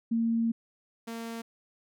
sine / sawtooth tone pair in turn, 229.2 / 229.2 Hz, A#3 / A#3, -29 / -29 cents, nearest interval unison, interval 0 cents, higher neither, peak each -24 / -32 dBFS, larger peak first, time 0.11-0.52 / 1.07-1.42 s, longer first, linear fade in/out 10 ms, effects none

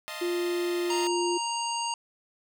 10% pulse chord, F dominant seventh, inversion third, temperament equal with one note detuned, 622.3 / 690 / 880 / 1046.5 Hz, Eb5 / F5 / A5 / C6, 0 / -21 / 0 / 0 cents, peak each -30 / -35 / -34 / -35 dBFS, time 0.08-1.07 s, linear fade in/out 0 ms
sine tone, 350 Hz, F4, 4 cents sharp, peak -26 dBFS, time 0.21-1.38 s, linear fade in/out 10 ms
harmonic tone, 934 Hz, A#5, 3 cents sharp, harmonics 1 / 3 / 5 / 7 / 9, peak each -30 / -35 / -37 / -38 / -40 dBFS, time 0.9-1.94 s, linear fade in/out 2 ms
effects none

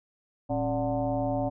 sine tone with frequency modulation, 426.5 Hz, G#4, 46 cents sharp, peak -25 dBFS, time 0.49-1.5 s, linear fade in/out 20 ms, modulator 155 Hz, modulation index 2.3, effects none

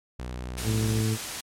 sawtooth tone with vibrato, 62 Hz, B1, 7 cents sharp, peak -29 dBFS, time 0.19-1.02 s, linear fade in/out 5 ms, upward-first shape square, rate 11 Hz, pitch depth 14 cents each way
white noise, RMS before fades -33 dBFS, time 0.57-1.41 s, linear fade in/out 10 ms
harmonic tone, 110 Hz, A2, in tune, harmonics 1 / 2 / 3 / 4, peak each -24 / -30 / -34 / -36 dBFS, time 0.63-1.18 s, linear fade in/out 50 ms
effects low-pass 10000 Hz 12 dB/octave + MP3 96 kbps

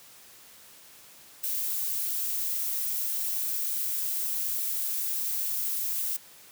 violet noise, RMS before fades -30 dBFS, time 1.43-6.17 s, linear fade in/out 10 ms, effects white hiss -52 dBFS RMS until 6.51 s + high-pass 60 Hz 12 dB/octave

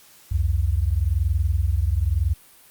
sine tone pair together, 66.17 / 87.1 Hz, C2 / F2, +20 / -4 cents, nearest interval perfect fourth, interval 476 cents, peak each -21 dBFS, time 0.31-2.34 s, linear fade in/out 10 ms, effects white hiss -51 dBFS RMS until 2.7 s + Opus 48 kbps

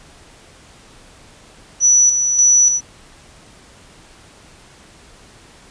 sine tone with tremolo, 5920 Hz, F#8, in tune, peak -8 dBFS, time 1.8-2.81 s, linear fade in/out 50 ms, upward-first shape square, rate 1.7 Hz, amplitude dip 50%, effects pink hiss -45 dBFS RMS until 5.7 s + resampled to 22050 Hz

